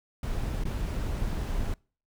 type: noise with dropouts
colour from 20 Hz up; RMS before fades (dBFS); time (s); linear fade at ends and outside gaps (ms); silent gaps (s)
brown; -30; 0.23-1.74; 2; 0.638-0.653
effects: noise-tail reverb RT60 0.4 s tail -26 dB re dry